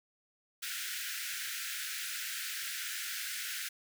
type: high-pass noise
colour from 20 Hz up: pink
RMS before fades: -39 dBFS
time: 0.62-3.69 s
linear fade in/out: 10 ms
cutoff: 1400 Hz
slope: 96 dB/octave
effects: none